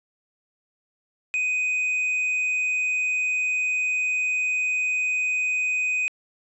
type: tone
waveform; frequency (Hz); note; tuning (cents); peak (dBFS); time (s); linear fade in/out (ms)
triangle; 2500; D#7; +8; -20; 1.34-6.08; 0
effects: resampled to 24000 Hz